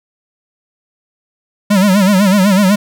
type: tone with vibrato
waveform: square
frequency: 196 Hz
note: G3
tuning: in tune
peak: -8 dBFS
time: 1.7-2.76 s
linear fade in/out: 10 ms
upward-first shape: sine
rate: 8 Hz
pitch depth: 120 cents each way
effects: none